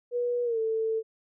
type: tone with pitch glide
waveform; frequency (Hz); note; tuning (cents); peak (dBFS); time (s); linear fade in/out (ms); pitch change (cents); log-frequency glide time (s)
sine; 485 to 444.7; B4 to A4; -31 to +18; -25; 0.11-1.03; 50; -151; 0.44-0.59
effects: none